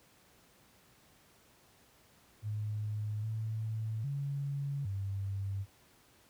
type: tone with pitch steps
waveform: sine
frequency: 106 / 110.3 / 140.5 / 98.3 Hz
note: G#2 / A2 / C#3 / G2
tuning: +36 / +5 / +24 / +5 cents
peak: -33 dBFS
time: 2.42-5.66 s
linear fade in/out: 50 ms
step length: 810 ms
effects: pink hiss -64 dBFS RMS until 6.29 s + high-pass 60 Hz 12 dB/octave